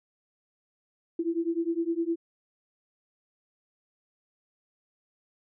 sine beating tone pair, 329.6 / 339.4 Hz, E4 / F4, 0 / -49 cents, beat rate 9.8 Hz, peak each -29 dBFS, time 1.19-2.16 s, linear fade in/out 5 ms, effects none

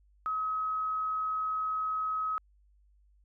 sine tone, 1275 Hz, D#6, 42 cents sharp, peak -29 dBFS, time 0.26-2.38 s, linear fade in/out 0 ms, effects added 50 Hz sine -61 dBFS peak until 3.24 s

